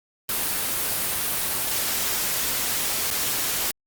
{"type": "noise with dropouts", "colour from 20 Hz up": "white", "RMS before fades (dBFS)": -25, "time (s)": [0.29, 3.71], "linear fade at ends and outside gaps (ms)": 1, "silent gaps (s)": [3.104, 3.111], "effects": ["Opus 32 kbps"]}